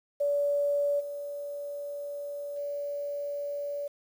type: tone with level steps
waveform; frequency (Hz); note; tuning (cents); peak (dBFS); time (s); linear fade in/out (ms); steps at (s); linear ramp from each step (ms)
sine; 574; D5; -40; -24 / -34 / -31; 0.2-3.88; 10; 0.99 / 2.56; 20
effects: 9-bit